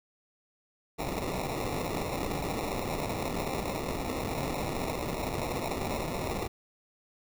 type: noise with sample-and-hold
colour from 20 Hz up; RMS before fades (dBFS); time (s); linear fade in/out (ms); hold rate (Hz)
white; -33; 0.98-6.48; 20; 1575
effects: none